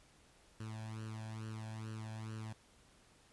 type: tone with flanger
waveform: sawtooth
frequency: 110 Hz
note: A2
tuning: in tune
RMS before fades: -45 dBFS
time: 0.6-2.53 s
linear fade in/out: 5 ms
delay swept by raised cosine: 0.68 to 1.23 ms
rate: 2.3 Hz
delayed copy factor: +0.85
effects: pink hiss -66 dBFS RMS until 3.32 s + resampled to 24000 Hz

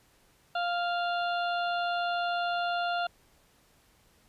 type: harmonic tone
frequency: 698.5 Hz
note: F5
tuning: in tune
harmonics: 1 / 2 / 4 / 5 / 6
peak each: -29 / -33 / -40 / -42 / -45 dBFS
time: 0.55-3.07 s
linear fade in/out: 5 ms
effects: pink hiss -64 dBFS RMS until 4.28 s + resampled to 32000 Hz

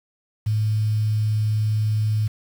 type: tone with quantisation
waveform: sine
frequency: 107.6 Hz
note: A2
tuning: 38 cents flat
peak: -18 dBFS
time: 0.46-2.28 s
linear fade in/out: 10 ms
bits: 7
effects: none

